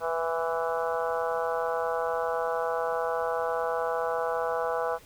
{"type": "harmonic tone with a mistuned harmonic", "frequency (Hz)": 164.81, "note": "E3", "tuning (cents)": 0, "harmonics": [3, 4, 5, 6, 7, 8, 9], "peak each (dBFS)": [-30, -32, -34, -36, -37, -38, -39], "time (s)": [0, 4.99], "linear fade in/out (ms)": 50, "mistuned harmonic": 6, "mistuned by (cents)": 26, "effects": ["pink hiss -54 dBFS RMS until 5.05 s"]}